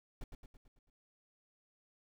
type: noise with echo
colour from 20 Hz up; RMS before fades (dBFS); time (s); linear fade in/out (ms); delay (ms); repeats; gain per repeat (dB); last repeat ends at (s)
brown; -43; 0.21-0.24; 2; 110; 6; -5; 0.9
effects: none